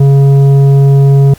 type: tone with tanh clipping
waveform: triangle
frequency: 138.59 Hz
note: C#3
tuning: in tune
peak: -4 dBFS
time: 0-1.34 s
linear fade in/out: 5 ms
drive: 13 dB
effects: pink hiss -38 dBFS RMS until 1.38 s